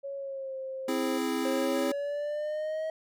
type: tone with pitch glide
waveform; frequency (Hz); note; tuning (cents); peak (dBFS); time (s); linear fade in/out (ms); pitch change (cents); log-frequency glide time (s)
sine; 554.4 to 528.8; C#5 to C5; 0 to +18; -34; 0.03-1.19; 20; -82; 0.16-0.56
type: chord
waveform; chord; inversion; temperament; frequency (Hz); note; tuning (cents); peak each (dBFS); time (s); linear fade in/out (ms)
square; C augmented; none; equal; 261.6 / 329.6 / 415.3; C4 / E4 / G#4; 0 / 0 / 0; -32 / -33 / -35; 0.88-1.92; 5
type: exponential sweep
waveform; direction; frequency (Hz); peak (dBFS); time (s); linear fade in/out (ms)
triangle; up; 532 to 638; -28; 1.45-2.9; 2
effects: none